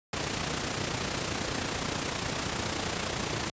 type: noise with amplitude modulation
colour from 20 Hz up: pink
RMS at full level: -29 dBFS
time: 0.13-3.5 s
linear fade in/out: 2 ms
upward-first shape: sine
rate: 29.7 Hz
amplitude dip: 50%
effects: high-pass 80 Hz 12 dB/octave + resampled to 16000 Hz